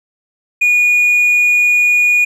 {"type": "tone with hard clipping", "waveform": "sine", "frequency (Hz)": 2449, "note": "D#7", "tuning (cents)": -28, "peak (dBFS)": -9, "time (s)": [0.61, 2.25], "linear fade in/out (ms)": 10, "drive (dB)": 2, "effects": []}